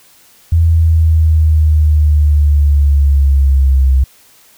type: linear sweep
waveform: sine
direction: down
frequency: 83.1 to 65.41 Hz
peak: -6 dBFS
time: 0.52-4.04 s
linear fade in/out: 5 ms
effects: white hiss -46 dBFS RMS until 4.57 s